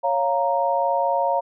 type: chord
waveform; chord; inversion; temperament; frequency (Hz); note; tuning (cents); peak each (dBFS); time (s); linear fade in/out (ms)
sine; Bb minor; first; equal; 554.4 / 698.5 / 932.3; Db5 / F5 / Bb5; 0 / 0 / 0; -23 / -23 / -22; 0.03-1.41; 20
effects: none